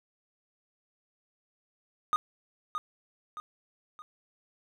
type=tone with echo; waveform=triangle; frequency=1232 Hz; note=D#6; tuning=17 cents flat; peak=-21 dBFS; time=2.13-2.16 s; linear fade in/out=0 ms; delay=620 ms; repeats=3; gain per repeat=-7 dB; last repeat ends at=4.02 s; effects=none